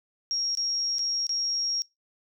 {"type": "tone with dropouts", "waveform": "sine", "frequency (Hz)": 5588, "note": "F8", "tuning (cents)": 0, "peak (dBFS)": -25, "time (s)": [0.31, 1.82], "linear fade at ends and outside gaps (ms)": 0, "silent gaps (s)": [[0.551, 0.573], [0.984, 0.992], [1.268, 1.293]], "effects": ["noise-tail reverb RT60 0.2 s tail -24 dB re dry"]}